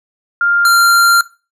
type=tone pair in turn; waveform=sine / square; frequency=1400 / 1386.3 Hz; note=F6 / F6; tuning=+4 / -13 cents; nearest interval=unison; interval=17 cents; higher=first; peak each=-10 / -7 dBFS; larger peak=second; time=0.41-0.65 / 0.65-1.21 s; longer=second; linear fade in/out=2 ms; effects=noise-tail reverb RT60 0.3 s tail -18 dB re dry + resampled to 32000 Hz